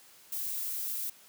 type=noise; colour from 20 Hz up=violet; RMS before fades=-35 dBFS; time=0.32-1.1 s; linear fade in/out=5 ms; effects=white hiss -57 dBFS RMS until 1.28 s + high-pass 100 Hz 12 dB/octave